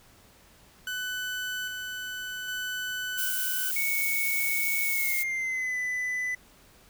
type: tone with tremolo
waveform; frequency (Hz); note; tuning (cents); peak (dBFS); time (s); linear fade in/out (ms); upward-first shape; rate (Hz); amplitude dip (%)
30% pulse; 1500; F#6; +23; -28; 0.87-3.71; 2; square; 0.62; 30
type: noise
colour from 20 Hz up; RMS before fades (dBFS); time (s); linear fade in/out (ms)
violet; -30; 3.17-5.24; 20
type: tone with pitch glide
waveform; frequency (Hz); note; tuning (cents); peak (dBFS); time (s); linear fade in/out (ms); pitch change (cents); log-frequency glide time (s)
triangle; 2217 to 1998.1; C#7 to B6; 0 to +20; -26; 3.76-6.35; 5; -180; 4.84-5.77
effects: pink hiss -57 dBFS RMS until 6.89 s